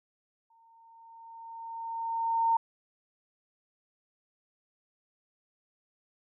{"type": "tone with exponential growth", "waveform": "sine", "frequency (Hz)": 914, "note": "A#5", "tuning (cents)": -34, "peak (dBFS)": -21, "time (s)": [0.5, 2.57], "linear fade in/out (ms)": 5, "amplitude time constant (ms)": 450, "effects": []}